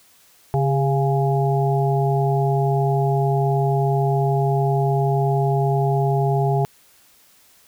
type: harmonic tone with a mistuned harmonic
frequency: 138.59 Hz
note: C#3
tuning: in tune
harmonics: 1 / 3 / 5 / 6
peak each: -18 / -23 / -25 / -26 dBFS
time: 0.54-6.65 s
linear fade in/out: 0 ms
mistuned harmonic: 3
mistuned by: -44 cents
effects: white hiss -54 dBFS RMS until 7.67 s